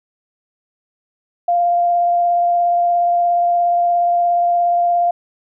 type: tone with vibrato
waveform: sine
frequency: 697 Hz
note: F5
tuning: 4 cents flat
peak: -12 dBFS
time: 1.48-5.11 s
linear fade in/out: 5 ms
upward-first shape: triangle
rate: 17 Hz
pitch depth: 13 cents each way
effects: none